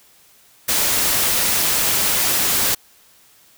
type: noise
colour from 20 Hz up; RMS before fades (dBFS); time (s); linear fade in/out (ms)
white; -18; 0.68-2.75; 10
effects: white hiss -52 dBFS RMS until 3.57 s